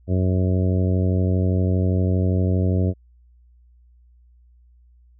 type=harmonic tone; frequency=92.5 Hz; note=F#2; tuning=in tune; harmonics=1 / 2 / 3 / 4 / 5 / 6 / 7; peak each=-18 / -24 / -28 / -30 / -32 / -34 / -35 dBFS; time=0.07-2.94 s; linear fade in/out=50 ms; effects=added 60 Hz sine -50 dBFS peak until 5.19 s